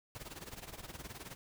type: noise with tremolo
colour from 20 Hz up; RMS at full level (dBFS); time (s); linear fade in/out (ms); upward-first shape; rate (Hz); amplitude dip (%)
pink; -45; 0.15-1.35; 0; sine; 19; 80
effects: none